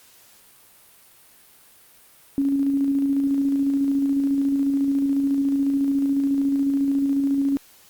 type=tone with tremolo; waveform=sine; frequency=277.2 Hz; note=C#4; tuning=in tune; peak=-17 dBFS; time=2.38-7.57 s; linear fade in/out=0 ms; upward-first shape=square; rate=14 Hz; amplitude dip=25%; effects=white hiss -52 dBFS RMS until 7.89 s + Opus 48 kbps